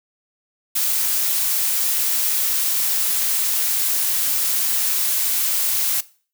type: noise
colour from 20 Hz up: blue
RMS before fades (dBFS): -20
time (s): 0.75-6.01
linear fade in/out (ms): 10
effects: noise-tail reverb RT60 0.4 s tail -19 dB re dry